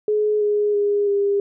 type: tone with pitch steps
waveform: sine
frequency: 423 / 416 / 409.1 / 402.3 Hz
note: G#4 / G#4 / G#4 / G4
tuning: +32 / +3 / -26 / +45 cents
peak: -16 dBFS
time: 0.08-1.4 s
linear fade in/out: 2 ms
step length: 330 ms
effects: none